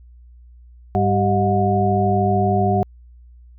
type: tone cluster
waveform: sine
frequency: 102 / 198.1 / 388.7 / 629 / 722 Hz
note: G#2 / G3 / G4 / D#5 / F#5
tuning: -31 / +18 / -15 / +19 / -43 cents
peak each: -20 / -21 / -22 / -27 / -19 dBFS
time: 0.95-2.83 s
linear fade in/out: 0 ms
effects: added 60 Hz sine -42 dBFS peak until 3.58 s